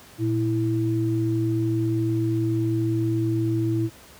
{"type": "tone pair together", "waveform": "sine", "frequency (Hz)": [116.2, 328.7], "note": ["A#2", "E4"], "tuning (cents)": [-5, -5], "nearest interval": "octave + tritone", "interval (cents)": 1800, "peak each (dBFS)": -23, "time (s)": [0.18, 3.9], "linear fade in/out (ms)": 50, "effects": ["pink hiss -48 dBFS RMS until 4.19 s", "high-pass 60 Hz 12 dB/octave"]}